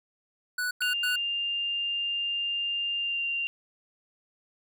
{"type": "tone bursts", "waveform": "square", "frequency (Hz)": 1480, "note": "F#6", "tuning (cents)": 0, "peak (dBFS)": -28, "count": 3, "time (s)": [0.58, 1.16], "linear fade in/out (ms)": 5, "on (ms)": 130, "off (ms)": 95}
{"type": "tone with pitch glide", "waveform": "sine", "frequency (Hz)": [2800, 2777], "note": ["F7", "F7"], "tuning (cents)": [4, -10], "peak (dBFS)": -27, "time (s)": [0.82, 3.47], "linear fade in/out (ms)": 0, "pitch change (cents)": -14, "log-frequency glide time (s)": [2.98, 3.24]}
{"effects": []}